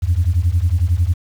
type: beating tone pair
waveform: sine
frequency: 81.2 / 92.2 Hz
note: E2 / F#2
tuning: -26 / -6 cents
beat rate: 11 Hz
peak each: -15 dBFS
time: 0.02-1.14 s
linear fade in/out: 20 ms
effects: tanh soft clip ceiling -7 dBFS + 7-bit